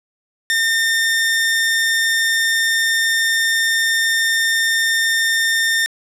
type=tone; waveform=sawtooth; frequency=1813 Hz; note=A#6; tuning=49 cents flat; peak=-11 dBFS; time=0.5-5.86 s; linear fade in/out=0 ms; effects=low-pass 12000 Hz 12 dB/octave